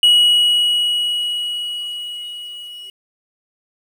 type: tone with level ramp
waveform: triangle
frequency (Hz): 2914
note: F#7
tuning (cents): -27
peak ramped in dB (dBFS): -6 to -31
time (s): 0.03-2.9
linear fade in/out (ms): 2
effects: 8-bit